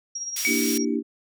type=tone with tremolo; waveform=sine; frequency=5640 Hz; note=F8; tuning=16 cents sharp; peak=-27 dBFS; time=0.15-0.85 s; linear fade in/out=5 ms; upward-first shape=sine; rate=17 Hz; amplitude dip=55%
type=band-pass noise; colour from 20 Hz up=white; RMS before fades=-30 dBFS; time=0.36-0.78 s; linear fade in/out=5 ms; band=2300 to 14000 Hz; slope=12 dB/octave
type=tone with exponential decay; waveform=triangle; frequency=2263 Hz; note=C#7; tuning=35 cents sharp; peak=-17 dBFS; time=0.45-0.96 s; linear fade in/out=0 ms; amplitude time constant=110 ms
type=chord; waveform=sine; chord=E half-diminished seventh; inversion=second; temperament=equal; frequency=233.1 / 293.7 / 329.6 / 392 Hz; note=Bb3 / D4 / E4 / G4; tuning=0 / 0 / 0 / 0 cents; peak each=-26 / -26 / -30 / -29 dBFS; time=0.46-1.03 s; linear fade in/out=50 ms
effects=none